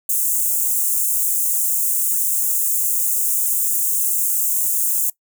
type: high-pass noise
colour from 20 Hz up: white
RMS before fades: -19 dBFS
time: 0.09-5.1 s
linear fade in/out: 5 ms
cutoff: 6900 Hz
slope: 48 dB/octave
effects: noise-tail reverb RT60 0.1 s tail -21 dB re dry